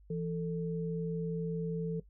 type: tone pair together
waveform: sine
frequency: 166.24 / 443.8 Hz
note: E3 / A4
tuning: +15 / +15 cents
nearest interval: octave + perfect fourth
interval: 1700 cents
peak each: -34 / -36 dBFS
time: 0.1-2 s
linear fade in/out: 5 ms
effects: noise-tail reverb RT60 0.1 s tail -18 dB re dry + added 50 Hz sine -56 dBFS peak until 2.09 s